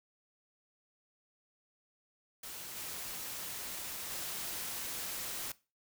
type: noise with level steps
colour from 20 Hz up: white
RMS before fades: -45 / -42 / -40 dBFS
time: 2.43-5.52 s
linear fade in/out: 5 ms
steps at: 2.76 / 4.1 s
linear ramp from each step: 10 ms
effects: noise-tail reverb RT60 0.3 s tail -20 dB re dry